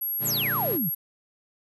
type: tone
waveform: sine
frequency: 11520 Hz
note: F#9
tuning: 47 cents flat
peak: -26 dBFS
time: 0.01-0.95 s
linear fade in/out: 10 ms
type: chord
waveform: sawtooth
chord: G minor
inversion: first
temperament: equal with one note detuned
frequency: 116.54 / 146.83 / 200.3 Hz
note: Bb2 / D3 / G3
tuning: 0 / 0 / +38 cents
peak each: -32 / -32 / -35 dBFS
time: 0.19-0.79 s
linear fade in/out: 50 ms
type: exponential sweep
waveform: sine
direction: down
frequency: 8870 to 138.59 Hz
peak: -26 dBFS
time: 0.24-0.9 s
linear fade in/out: 20 ms
effects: none